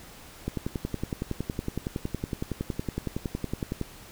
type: click train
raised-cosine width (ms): 3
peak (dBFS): -16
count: 37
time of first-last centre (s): 0.48-3.813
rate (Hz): 10.8
effects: pink hiss -48 dBFS RMS until 4.11 s